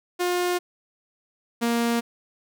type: tone pair in turn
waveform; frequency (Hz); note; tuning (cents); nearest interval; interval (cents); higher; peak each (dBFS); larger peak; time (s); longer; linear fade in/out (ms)
sawtooth; 356.2 / 234.4; F4 / A#3; +34 / +10; perfect fifth; 724; first; -18 / -17; second; 0.19-0.59 / 1.61-2.01; neither; 20
effects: none